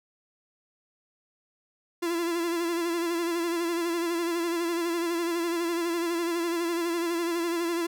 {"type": "tone with vibrato", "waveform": "45% pulse", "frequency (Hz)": 340, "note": "F4", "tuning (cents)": -46, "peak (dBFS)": -26, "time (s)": [2.02, 7.87], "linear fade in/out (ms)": 10, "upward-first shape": "sine", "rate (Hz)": 12, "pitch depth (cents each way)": 48, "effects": []}